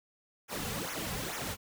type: noise with flanger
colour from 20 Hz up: pink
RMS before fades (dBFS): -37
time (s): 0.48-1.57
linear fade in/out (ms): 50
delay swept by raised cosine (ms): 0.22 to 3.32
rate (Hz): 2.3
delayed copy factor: -0.9
effects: none